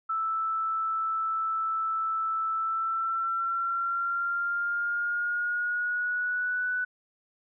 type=tone with pitch glide; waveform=sine; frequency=1318.5 to 1488.5 Hz; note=E6 to F#6; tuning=0 to +10 cents; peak=-26 dBFS; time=0.09-6.85 s; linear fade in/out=10 ms; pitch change=+210 cents; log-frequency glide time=2.53-6.69 s; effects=none